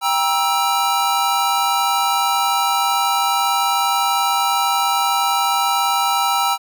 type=chord; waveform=square; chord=E diminished; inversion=first; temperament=just; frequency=791.1 / 949.3 / 1318.5 Hz; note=G5 / Bb5 / E6; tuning=+16 / +31 / 0 cents; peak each=-21 dBFS; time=0.01-6.58 s; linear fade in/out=50 ms; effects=none